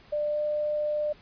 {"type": "tone with pitch glide", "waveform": "sine", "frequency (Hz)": [595, 598.8], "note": ["D5", "D5"], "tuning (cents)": [22, 33], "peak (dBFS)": -25, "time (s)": [0.12, 1.13], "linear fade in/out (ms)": 10, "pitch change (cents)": 11, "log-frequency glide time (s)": [0.3, 0.38], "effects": ["pink hiss -55 dBFS RMS until 1.21 s", "resampled to 11025 Hz"]}